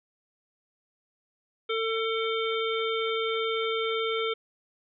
harmonic tone, 448.2 Hz, A4, 32 cents sharp, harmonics 1 / 3 / 5 / 7 / 8, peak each -28 / -33 / -35 / -36 / -37 dBFS, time 1.69-4.34 s, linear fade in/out 10 ms, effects none

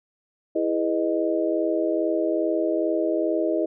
sine chord, E major seventh, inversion none, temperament just, 329.6 / 412 / 494.4 / 618.1 Hz, E4 / G#4 / B4 / D#5, 0 / -14 / +2 / -12 cents, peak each -24 / -28 / -30 / -25 dBFS, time 0.55-3.66 s, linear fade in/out 10 ms, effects none

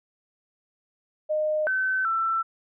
sine tone with pitch steps, 614 / 1528 / 1336 Hz, D#5 / G6 / E6, -23 / -45 / +23 cents, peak -22 dBFS, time 1.29-2.43 s, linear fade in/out 20 ms, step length 380 ms, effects none

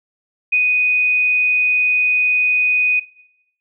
sine tone, 2489 Hz, D#7, in tune, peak -12 dBFS, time 0.52-3 s, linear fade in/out 10 ms, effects noise-tail reverb RT60 0.8 s tail -18 dB re dry

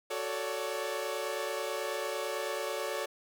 sawtooth chord, D major seventh, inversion first, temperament equal with one note detuned, 370 / 440 / 558.2 / 587.3 Hz, F#4 / A4 / C#5 / D5, 0 / 0 / +12 / 0 cents, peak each -37 / -34 / -33 / -36 dBFS, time 0.1-3.06 s, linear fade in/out 10 ms, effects none

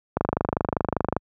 click train, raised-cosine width 1 ms, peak -7 dBFS, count 26, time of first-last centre 0.17-1.166 s, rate 25.1 Hz, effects high-pass 60 Hz 12 dB/octave

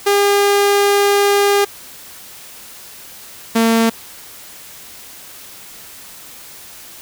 sawtooth tone pair in turn, 404 / 227.2 Hz, G#4 / A#3, -48 / -44 cents, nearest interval minor seventh, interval 996 cents, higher first, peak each -7 dBFS, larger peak neither, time 0.06-1.65 / 3.55-3.9 s, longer first, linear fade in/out 10 ms, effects white hiss -37 dBFS RMS until 7.01 s

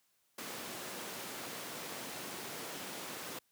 pink high-pass noise, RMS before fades -44 dBFS, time 0.38-3.39 s, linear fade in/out 5 ms, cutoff 230 Hz, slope 12 dB/octave, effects white hiss -75 dBFS RMS until 3.51 s + high-pass 80 Hz 12 dB/octave

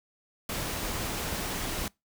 pink noise, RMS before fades -33 dBFS, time 0.49-1.88 s, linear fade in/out 2 ms, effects noise-tail reverb RT60 0.2 s tail -24 dB re dry

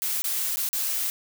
blue noise with dropouts, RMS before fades -27 dBFS, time 0.02-1.1 s, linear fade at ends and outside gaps 0 ms, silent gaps 0.22-0.242 / 0.559-0.57 / 0.689-0.73 s, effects none

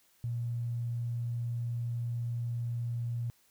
triangle tone with tanh clipping, 118.6 Hz, A#2, 30 cents sharp, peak -31 dBFS, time 0.24-3.3 s, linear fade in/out 0 ms, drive 3 dB, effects white hiss -67 dBFS RMS until 3.5 s

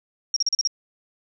sine tone bursts, 5588 Hz, F8, in tune, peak -18 dBFS, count 6, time 0.34-0.674 s, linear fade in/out 2 ms, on 24 ms, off 38 ms, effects none

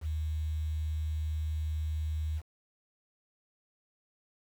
sine tone with quantisation, 77.78 Hz, D#2, in tune, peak -30 dBFS, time 0.01-2.42 s, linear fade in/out 50 ms, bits 9, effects none

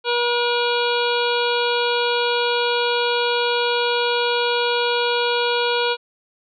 harmonic tone, 480 Hz, B4, 49 cents flat, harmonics 1 / 2 / 3 / 5 / 6 / 7 / 8 / 9, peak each -21 / -24 / -26 / -28 / -29 / -29 / -30 / -31 dBFS, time 0.04-5.97 s, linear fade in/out 50 ms, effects none

